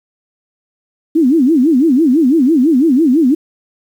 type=tone with vibrato; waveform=sine; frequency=286.9 Hz; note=D4; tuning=40 cents flat; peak=-7 dBFS; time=1.15-3.35 s; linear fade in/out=10 ms; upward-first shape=sine; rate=6 Hz; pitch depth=280 cents each way; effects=7-bit